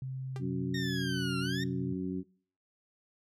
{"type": "tone with pitch glide", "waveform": "sine", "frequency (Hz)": [131.4, 129.97], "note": ["C3", "C3"], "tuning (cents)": [8, -11], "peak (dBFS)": -35, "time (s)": [0.02, 1.93], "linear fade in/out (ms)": 2, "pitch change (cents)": -19, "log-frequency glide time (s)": [0.29, 0.5]}
{"type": "tone with exponential decay", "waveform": "sawtooth", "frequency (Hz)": 395.6, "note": "G4", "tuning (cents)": 16, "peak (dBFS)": -35, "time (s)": [0.36, 0.44], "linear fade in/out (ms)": 1, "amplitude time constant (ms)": 16}
{"type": "harmonic tone", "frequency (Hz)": 92.5, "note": "F#2", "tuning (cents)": 0, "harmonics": [1, 2, 3, 4], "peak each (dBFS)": [-46, -35, -36, -40], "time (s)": [0.39, 2.24], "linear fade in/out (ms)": 50}
{"type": "exponential two-way sweep", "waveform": "20% pulse", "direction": "down then up", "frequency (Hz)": [1864.7, 1360, 1864.7], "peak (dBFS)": -31, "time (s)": [0.74, 1.64], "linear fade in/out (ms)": 5, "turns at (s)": 1.39}
{"effects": ["noise-tail reverb RT60 0.5 s tail -23 dB re dry", "low-pass 9000 Hz 12 dB/octave"]}